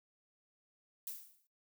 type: noise with exponential decay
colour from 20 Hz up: violet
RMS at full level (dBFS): -40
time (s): 1.07-1.47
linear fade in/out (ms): 1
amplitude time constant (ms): 85
effects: noise-tail reverb RT60 0.2 s tail -20 dB re dry